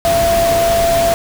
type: tone in noise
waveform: sine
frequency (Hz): 675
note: E5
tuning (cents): +41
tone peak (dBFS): -11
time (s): 0.05-1.14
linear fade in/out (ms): 0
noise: pink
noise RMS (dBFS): -20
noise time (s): 0.05-1.14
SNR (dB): +6
effects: none